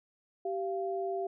sine tone pair together, 387.8 / 691 Hz, G4 / F5, -19 / -19 cents, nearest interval minor seventh, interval 1000 cents, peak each -33 / -35 dBFS, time 0.45-1.27 s, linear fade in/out 5 ms, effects none

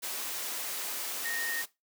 sine tone in noise, 1852 Hz, A#6, 12 cents flat, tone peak -33 dBFS, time 1.24-1.63 s, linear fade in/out 20 ms, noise white, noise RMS -36 dBFS, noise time 0.02-1.66 s, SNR 0 dB, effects noise-tail reverb RT60 0.2 s tail -18 dB re dry + high-pass 300 Hz 12 dB/octave

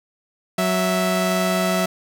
sawtooth tone pair together, 185 / 658 Hz, F#3 / E5, 0 / -3 cents, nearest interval octave + minor seventh, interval 2197 cents, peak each -17 dBFS, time 0.58-1.86 s, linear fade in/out 5 ms, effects none

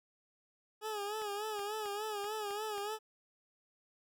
20% pulse tone with vibrato, 418.9 Hz, G#4, 15 cents sharp, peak -32 dBFS, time 0.81-2.99 s, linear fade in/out 50 ms, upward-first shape sine, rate 3.4 Hz, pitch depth 72 cents each way
clicks, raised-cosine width 0.3 ms, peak -33 dBFS, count 6, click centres 1.218 / 1.593 / 1.858 / 2.243 / 2.508 / 2.78 s
effects none

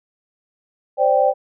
sine chord, C suspended second, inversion none, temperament equal, 523.3 / 587.3 / 784 Hz, C5 / D5 / G5, 0 / 0 / 0 cents, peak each -17 dBFS, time 0.97-1.34 s, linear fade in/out 50 ms, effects none

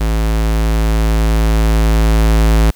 square tone with level ramp, 54.6 Hz, A1, 13 cents flat, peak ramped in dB -13 to -8 dBFS, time 0-2.71 s, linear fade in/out 10 ms, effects white hiss -47 dBFS RMS until 2.75 s

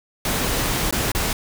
pink noise with dropouts, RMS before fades -22 dBFS, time 0.25-1.33 s, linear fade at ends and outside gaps 2 ms, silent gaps 0.91-0.925 / 1.118-1.149 s, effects none

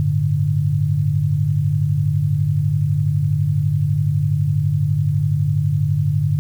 sine chord, G suspended second, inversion none, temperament equal, 98 / 110 / 146.83 Hz, G2 / A2 / D3, 0 / 0 / 0 cents, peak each -21 / -22 / -17 dBFS, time 0-6.39 s, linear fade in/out 0 ms, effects 8-bit

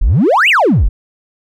triangle exponential two-way sweep, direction up then down, 32.97 to 3032 to 32.97 Hz, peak -4 dBFS, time 0.01-0.89 s, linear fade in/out 10 ms, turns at 0.49 s, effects tanh soft clip ceiling -3 dBFS

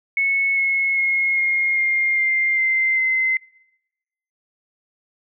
sine tone with pitch steps, 2200 / 2180 / 2160 / 2140 / 2120 / 2101 / 2081 / 2062 Hz, C#7 / C#7 / C#7 / C7 / C7 / C7 / C7 / C7, -14 / -29 / -45 / +38 / +22 / +7 / -10 / -26 cents, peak -16 dBFS, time 0.17-3.37 s, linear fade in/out 2 ms, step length 400 ms, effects noise-tail reverb RT60 1.0 s tail -26 dB re dry

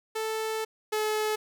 sawtooth tone pair in turn, 440 / 429.2 Hz, A4 / A4, 0 / -43 cents, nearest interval unison, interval 43 cents, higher first, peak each -25 / -22 dBFS, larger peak second, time 0.15-0.65 / 0.92-1.36 s, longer first, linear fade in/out 10 ms, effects none

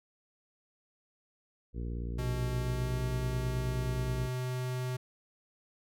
harmonic tone, 58.7 Hz, A#1, 13 cents sharp, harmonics 1 / 2 / 3 / 4 / 5 / 6 / 7 / 8, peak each -35 / -41 / -45 / -47 / -49 / -51 / -52 / -53 dBFS, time 1.73-4.3 s, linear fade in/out 50 ms
square tone with pitch glide, 124.6 to 126.85 Hz, B2 to B2, +16 to +47 cents, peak -33 dBFS, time 2.18-4.97 s, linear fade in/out 10 ms, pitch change +31 cents, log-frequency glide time 2.54-3.04 s
effects none

